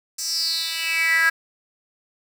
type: tone with high-pass filter sweep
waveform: 10% pulse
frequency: 327.7 Hz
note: E4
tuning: 10 cents flat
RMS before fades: -22 dBFS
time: 0.18-1.3 s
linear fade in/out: 10 ms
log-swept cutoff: 6500 to 1600 Hz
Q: 6.6
effects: 8-bit